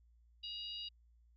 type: harmonic tone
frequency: 955 Hz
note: A#5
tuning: 42 cents sharp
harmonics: 3 / 4 / 5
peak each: -45 / -47 / -49 dBFS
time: 0.43-0.89 s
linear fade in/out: 10 ms
effects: added 58 Hz sine -64 dBFS peak until 1.36 s